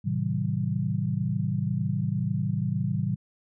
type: chord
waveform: sine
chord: A diminished seventh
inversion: none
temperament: just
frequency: 110 / 132 / 158.4 / 190.08 Hz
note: A2 / C3 / Eb3 / Gb3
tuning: 0 / +16 / +31 / +47 cents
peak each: -30 dBFS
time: 0.04-3.16 s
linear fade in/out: 20 ms
effects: none